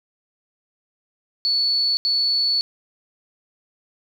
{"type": "tone bursts at uneven times", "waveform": "sine", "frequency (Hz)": 4435, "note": "C#8", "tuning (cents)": 0, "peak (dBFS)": -17, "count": 2, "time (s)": [[1.45, 1.97], [2.05, 2.61]], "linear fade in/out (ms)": 0, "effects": ["8-bit"]}